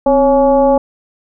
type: tone with frequency modulation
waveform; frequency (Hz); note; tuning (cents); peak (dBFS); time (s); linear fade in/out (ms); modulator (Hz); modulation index
sine; 553; C#5; -4; -7; 0.06-0.78; 5; 291; 0.97
effects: none